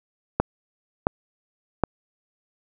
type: clicks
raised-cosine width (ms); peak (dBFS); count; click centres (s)
1; -4; 3; 0.4 / 1.069 / 1.837
effects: none